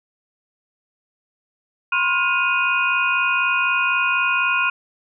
sine tone cluster, 1004 / 1068 / 1424 / 2493 / 2785 Hz, B5 / C6 / F6 / D#7 / F7, +28 / +35 / +33 / +3 / -5 cents, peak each -29 / -24 / -21 / -20 / -29 dBFS, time 1.92-4.7 s, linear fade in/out 5 ms, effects none

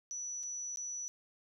sine tone with dropouts, 5920 Hz, F#8, in tune, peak -38 dBFS, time 0.11-1.08 s, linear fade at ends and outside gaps 0 ms, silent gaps 0.431-0.435 / 0.76-0.772 s, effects none

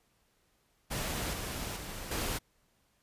pink noise with level steps, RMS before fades -35 / -38 / -42 / -34 dBFS, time 0.9-2.39 s, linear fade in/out 20 ms, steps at 1.33 / 1.76 / 2.11 s, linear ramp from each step 5 ms, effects pink hiss -72 dBFS RMS until 3.02 s + resampled to 32000 Hz

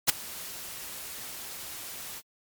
white noise with ADSR envelope, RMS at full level -17 dBFS, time 0.07-2.22 s, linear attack 24 ms, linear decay 9 ms, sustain -23 dB, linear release 44 ms, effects MP3 96 kbps

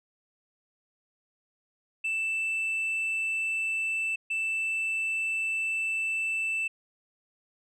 sine tone bursts at uneven times, 2651 Hz, E7, 9 cents sharp, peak -24 dBFS, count 2, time 2.04-4.16 / 4.3-6.68 s, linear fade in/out 10 ms, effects tanh soft clip ceiling -26 dBFS

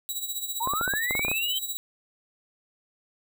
10% pulse tone with tremolo, 3884 Hz, B7, 30 cents flat, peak -20 dBFS, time 0.09-1.77 s, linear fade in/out 0 ms, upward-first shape sine, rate 15 Hz, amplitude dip 65%
sine linear sweep, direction up, 880 to 3158 Hz, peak -26 dBFS, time 0.6-1.59 s, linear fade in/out 10 ms
clicks, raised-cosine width 1 ms, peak -17 dBFS, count 11, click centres 0.674 / 0.736 / 0.812 / 0.878 / 0.937 / 1.109 / 1.152 / 1.194 / 1.249 / 1.283 / 1.315 s
effects none

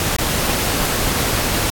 pink noise with dropouts, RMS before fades -19 dBFS, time 0-1.7 s, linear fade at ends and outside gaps 1 ms, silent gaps 0.164-0.185 s, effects AAC 64 kbps

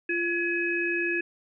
sine tone cluster, 344.6 / 1689 / 2542 Hz, F4 / G#6 / D#7, -23 / +29 / +36 cents, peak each -29 dBFS, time 0.09-1.21 s, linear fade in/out 5 ms, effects none

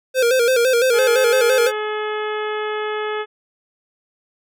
square tone with vibrato, 493.9 Hz, B4, in tune, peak -14 dBFS, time 0.14-1.72 s, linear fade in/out 50 ms, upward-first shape square, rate 5.9 Hz, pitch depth 83 cents each way
harmonic tone, 425.8 Hz, G#4, 43 cents sharp, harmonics 1 / 2 / 3 / 4 / 5 / 6 / 7 / 8, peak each -23 / -30 / -29 / -31 / -35 / -38 / -39 / -38 dBFS, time 0.92-3.26 s, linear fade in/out 50 ms
effects none

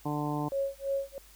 harmonic tone, 148.2 Hz, D3, 16 cents sharp, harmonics 1 / 2 / 3 / 4 / 5 / 6 / 7, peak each -34 / -33 / -41 / -42 / -39 / -38 / -41 dBFS, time 0.05-0.49 s, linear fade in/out 10 ms
sine tone with tremolo, 550 Hz, C#5, 14 cents flat, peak -26 dBFS, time 0.52-1.18 s, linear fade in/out 0 ms, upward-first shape sine, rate 3 Hz, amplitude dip 100%
effects added 50 Hz sine -57 dBFS peak until 1.35 s + white hiss -57 dBFS RMS until 1.35 s

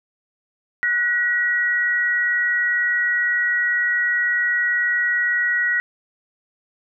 sine tone pair together, 1471.3 / 1911 Hz, F#6 / A#6, -10 / +43 cents, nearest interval perfect fourth, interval 453 cents, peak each -23 / -18 dBFS, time 0.83-5.8 s, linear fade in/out 0 ms, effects none

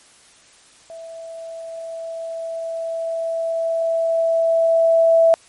sine tone with level ramp, 659.3 Hz, E5, in tune, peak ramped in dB -33 to -9 dBFS, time 0.9-5.34 s, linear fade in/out 0 ms, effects white hiss -50 dBFS RMS until 5.48 s + MP3 48 kbps

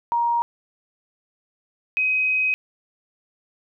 sine tone pair in turn, 942 / 2524 Hz, A#5 / D#7, +18 / +24 cents, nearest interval octave + perfect fourth, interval 1706 cents, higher second, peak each -18 dBFS, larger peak neither, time 0.12-0.42 / 1.97-2.54 s, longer second, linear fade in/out 0 ms, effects none

